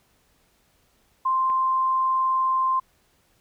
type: tone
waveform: sine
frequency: 1046.5 Hz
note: C6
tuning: in tune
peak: -19 dBFS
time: 1.25-2.8 s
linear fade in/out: 10 ms
type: click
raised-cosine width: 0.5 ms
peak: -26 dBFS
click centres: 1.5 s
effects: pink hiss -64 dBFS RMS until 3.4 s